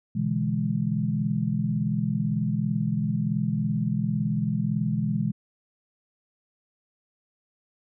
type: chord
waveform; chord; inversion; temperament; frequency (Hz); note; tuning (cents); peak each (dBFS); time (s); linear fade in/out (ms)
sine; E dominant seventh; second; equal; 123.47 / 146.83 / 164.81 / 207.7; B2 / D3 / E3 / G#3; 0 / 0 / 0 / 0; -29 / -31 / -28 / -27; 0.15-5.32; 10
effects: none